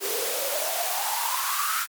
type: noise with high-pass filter sweep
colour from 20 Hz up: white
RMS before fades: -27 dBFS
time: 0-1.87 s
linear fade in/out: 50 ms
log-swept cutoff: 400 to 1400 Hz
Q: 8.6
effects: Opus 48 kbps